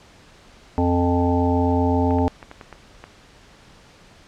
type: harmonic tone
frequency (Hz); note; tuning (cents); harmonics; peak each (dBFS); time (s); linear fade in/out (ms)
87.7; F2; +8; 1 / 3 / 5 / 7 / 9 / 10; -21 / -20 / -25 / -28 / -27 / -27; 0.78-2.28; 0
type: clicks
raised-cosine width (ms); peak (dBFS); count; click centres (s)
0.5; -22; 7; 2.108 / 2.186 / 2.428 / 2.514 / 2.612 / 2.727 / 3.04
effects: pink hiss -49 dBFS RMS until 4.27 s + low-pass 6000 Hz 12 dB/octave